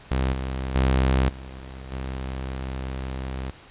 sawtooth tone with level steps, 65.41 Hz, C2, in tune, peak -17 / -23 / -14 / -33 / -25 dBFS, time 0.11-3.51 s, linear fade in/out 5 ms, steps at 0.33 / 0.75 / 1.29 / 1.92 s, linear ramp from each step 2 ms, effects pink hiss -48 dBFS RMS until 3.7 s + resampled to 8000 Hz

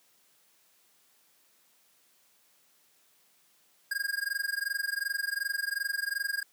square tone with amplitude modulation, 1623 Hz, G#6, 40 cents flat, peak -27 dBFS, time 3.91-6.43 s, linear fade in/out 5 ms, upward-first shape sine, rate 22.7 Hz, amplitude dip 95%, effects white hiss -66 dBFS RMS until 6.52 s + high-pass 150 Hz 12 dB/octave

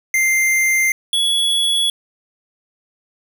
square tone pair in turn, 2093 / 3377 Hz, C7 / G#7, 0 / +28 cents, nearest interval minor sixth, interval 828 cents, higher second, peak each -14 / -15 dBFS, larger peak first, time 0.14-0.92 / 1.13-1.9 s, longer first, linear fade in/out 2 ms, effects none

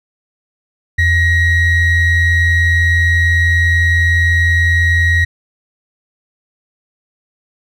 triangle ring-modulated tone, 987.8 Hz, B5, in tune, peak -4 dBFS, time 0.98-5.25 s, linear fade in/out 10 ms, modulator 903 Hz, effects none

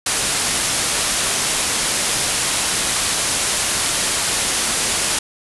white low-pass noise, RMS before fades -20 dBFS, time 0.06-5.19 s, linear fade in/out 5 ms, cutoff 11000 Hz, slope 96 dB/octave, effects none

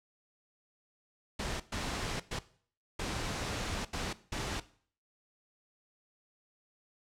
pink noise bursts at uneven times, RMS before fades -36 dBFS, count 6, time 1.39-1.6 / 1.72-2.2 / 2.31-2.39 / 2.99-3.85 / 3.93-4.13 / 4.32-4.6 s, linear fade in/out 5 ms, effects noise-tail reverb RT60 0.5 s tail -17 dB re dry + low-pass 7000 Hz 12 dB/octave

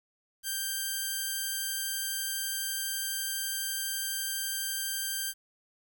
5% pulse tone, 1578 Hz, G6, 11 cents sharp, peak -20 dBFS, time 0.43-5.34 s, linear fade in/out 50 ms, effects 9-bit

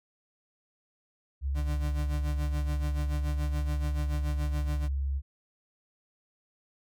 sine tone, 68.6 Hz, C#2, 17 cents flat, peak -27 dBFS, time 1.41-5.22 s, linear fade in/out 50 ms
35% pulse tone with tremolo, 148.2 Hz, D3, 16 cents sharp, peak -31 dBFS, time 1.54-4.89 s, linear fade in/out 50 ms, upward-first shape sine, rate 7 Hz, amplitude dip 75%
effects none

